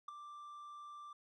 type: tone with ADSR envelope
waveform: triangle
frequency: 1178 Hz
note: D6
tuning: 5 cents sharp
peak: -37 dBFS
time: 0.08-1.13 s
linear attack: 6 ms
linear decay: 8 ms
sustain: -10 dB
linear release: 4 ms
effects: resampled to 24000 Hz